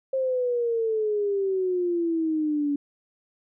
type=exponential sweep; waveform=sine; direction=down; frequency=534 to 283.7 Hz; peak=-22 dBFS; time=0.13-2.76 s; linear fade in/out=5 ms; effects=none